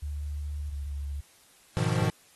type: tone with pitch glide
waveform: sine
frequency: 73.42 to 71.12 Hz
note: D2 to C#2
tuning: 0 to +45 cents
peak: -31 dBFS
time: 0.02-1.21 s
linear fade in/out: 10 ms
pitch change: -55 cents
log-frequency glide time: 0.68-0.76 s
type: chord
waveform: square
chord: F half-diminished seventh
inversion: first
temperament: equal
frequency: 103.83 / 123.47 / 155.56 / 174.61 Hz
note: Ab2 / Cb3 / Eb3 / F3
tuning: 0 / 0 / 0 / 0 cents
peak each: -31 / -30 / -31 / -33 dBFS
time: 1.77-2.1 s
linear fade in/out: 0 ms
effects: white hiss -59 dBFS RMS until 2.35 s + AAC 32 kbps